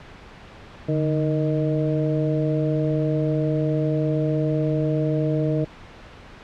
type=harmonic tone with a mistuned harmonic; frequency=155.56 Hz; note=D#3; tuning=in tune; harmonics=1 / 2 / 3 / 4; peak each=-22 / -25 / -27 / -28 dBFS; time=0.88-5.65 s; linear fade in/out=10 ms; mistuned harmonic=1; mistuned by=-87 cents; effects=pink hiss -43 dBFS RMS until 6.43 s + low-pass 3000 Hz 12 dB/octave